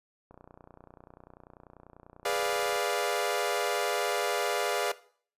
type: click train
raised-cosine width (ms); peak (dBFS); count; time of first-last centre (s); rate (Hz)
1; -36; 75; 0.31-2.76; 30.2
type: chord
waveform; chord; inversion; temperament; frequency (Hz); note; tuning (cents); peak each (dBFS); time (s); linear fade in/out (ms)
sawtooth; G# diminished seventh; none; equal; 415.3 / 493.9 / 587.3 / 698.5; G#4 / B4 / D5 / F5; 0 / 0 / 0 / 0; -29; 2.25-4.92; 5
effects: noise-tail reverb RT60 0.5 s tail -18 dB re dry + resampled to 32000 Hz